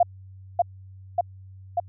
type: tone with echo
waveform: sine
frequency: 698.5 Hz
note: F5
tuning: in tune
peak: -13 dBFS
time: 0-0.03 s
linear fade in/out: 5 ms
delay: 590 ms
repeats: 3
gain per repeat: -2 dB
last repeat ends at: 1.8 s
effects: added 95 Hz sine -42 dBFS peak until 1.88 s